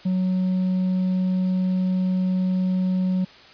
triangle tone with hard clipping, 185 Hz, F#3, in tune, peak -18 dBFS, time 0.05-3.25 s, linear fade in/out 10 ms, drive 1 dB, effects white hiss -47 dBFS RMS until 3.53 s + resampled to 11025 Hz

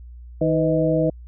harmonic tone with a mistuned harmonic, 157.7 Hz, D#3, 24 cents sharp, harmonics 1 / 2 / 3 / 4, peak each -22 / -22 / -22 / -22 dBFS, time 0.41-1.1 s, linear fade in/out 5 ms, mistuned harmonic 3, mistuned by +92 cents, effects added 60 Hz sine -37 dBFS peak until 1.27 s

